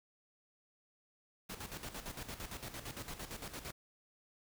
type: noise with tremolo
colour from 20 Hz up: pink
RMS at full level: -44 dBFS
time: 1.49-3.72 s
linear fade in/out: 10 ms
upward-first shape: square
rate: 8.8 Hz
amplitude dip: 65%
effects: none